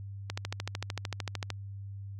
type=click train; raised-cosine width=0.2 ms; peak=-17 dBFS; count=17; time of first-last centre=0.3-1.503 s; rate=13.3 Hz; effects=added 99 Hz sine -39 dBFS peak until 2.19 s